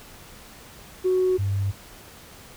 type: tone pair in turn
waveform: sine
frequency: 370 / 98.68 Hz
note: F#4 / G2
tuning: 0 / +12 cents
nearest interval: octave + major seventh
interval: 2288 cents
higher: first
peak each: -17 / -21 dBFS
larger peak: first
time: 1.04-1.38 / 1.38-1.72 s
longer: neither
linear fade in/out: 20 ms
effects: tanh soft clip ceiling -14 dBFS + pink hiss -46 dBFS RMS until 2.56 s

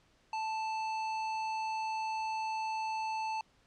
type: tone with hard clipping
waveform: triangle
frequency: 880 Hz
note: A5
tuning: in tune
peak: -35 dBFS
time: 0.33-3.41 s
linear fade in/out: 2 ms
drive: 17 dB
effects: pink hiss -68 dBFS RMS until 3.66 s + low-pass 6000 Hz 12 dB/octave

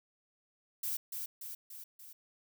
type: noise with echo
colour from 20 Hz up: violet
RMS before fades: -36 dBFS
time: 0.83-0.97 s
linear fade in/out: 5 ms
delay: 290 ms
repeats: 4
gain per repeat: -4 dB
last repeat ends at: 2.13 s
effects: none

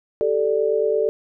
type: chord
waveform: sine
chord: G suspended second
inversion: none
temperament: just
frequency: 392 / 441 / 588 Hz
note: G4 / A4 / D5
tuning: 0 / +4 / +2 cents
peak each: -24 / -19 / -23 dBFS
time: 0.21-1.09 s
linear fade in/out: 0 ms
effects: none

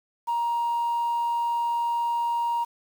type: tone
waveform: sine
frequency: 941 Hz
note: A#5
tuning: 16 cents sharp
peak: -21 dBFS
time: 0.27-2.65 s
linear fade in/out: 20 ms
effects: tanh soft clip ceiling -21 dBFS + 8-bit

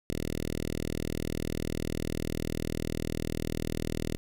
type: tone with notch filter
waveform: 5% pulse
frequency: 40.02 Hz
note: D#1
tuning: 50 cents sharp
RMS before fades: -33 dBFS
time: 0.1-4.17 s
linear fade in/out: 0 ms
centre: 1100 Hz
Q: 0.68
effects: none

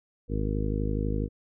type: harmonic tone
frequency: 52.1 Hz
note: G#1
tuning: 6 cents sharp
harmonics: 1 / 2 / 3 / 4 / 5 / 6 / 7 / 8 / 9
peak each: -29 / -32 / -35 / -36 / -35 / -39 / -41 / -42 / -37 dBFS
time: 0.28-1.29 s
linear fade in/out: 50 ms
effects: none

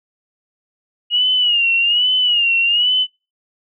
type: tone with vibrato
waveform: sine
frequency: 2872 Hz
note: F7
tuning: 48 cents sharp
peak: -12 dBFS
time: 1.1-3.07 s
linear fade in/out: 50 ms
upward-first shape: sine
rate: 1.2 Hz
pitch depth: 92 cents each way
effects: noise-tail reverb RT60 0.3 s tail -26 dB re dry

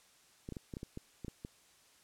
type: clicks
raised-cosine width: 3 ms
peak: -29 dBFS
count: 10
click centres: 0.489 / 0.523 / 0.568 / 0.738 / 0.769 / 0.831 / 0.974 / 1.247 / 1.282 / 1.449 s
effects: white hiss -65 dBFS RMS until 2.03 s + low-pass 10000 Hz 12 dB/octave

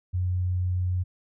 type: tone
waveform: sine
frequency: 90.7 Hz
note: F#2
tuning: 34 cents flat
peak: -23 dBFS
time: 0.13-1.04 s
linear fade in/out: 20 ms
effects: none

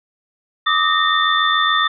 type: tone cluster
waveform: sine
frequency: 1173 / 1260 / 1838 / 3545 Hz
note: D6 / D#6 / A#6 / A7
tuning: -2 / +21 / -25 / +12 cents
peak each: -19 dBFS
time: 0.66-1.88 s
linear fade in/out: 10 ms
effects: none

